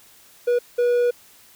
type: tone bursts at uneven times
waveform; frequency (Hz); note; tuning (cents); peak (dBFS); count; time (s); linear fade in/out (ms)
triangle; 484.5; B4; -33; -14; 2; 0.47-0.59 / 0.78-1.11; 10
effects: white hiss -51 dBFS RMS until 1.55 s